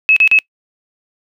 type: tone bursts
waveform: sine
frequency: 2583 Hz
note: E7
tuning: 36 cents flat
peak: -6 dBFS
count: 3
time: 0.09-0.388 s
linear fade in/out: 0 ms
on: 74 ms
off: 38 ms
effects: noise-tail reverb RT60 0.1 s tail -25 dB re dry